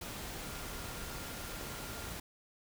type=tone in noise; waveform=sine; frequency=1396.9 Hz; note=F6; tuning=in tune; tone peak=-54 dBFS; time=0.42-2.11 s; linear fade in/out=5 ms; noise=pink; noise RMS=-43 dBFS; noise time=0.01-2.2 s; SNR=-14 dB; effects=none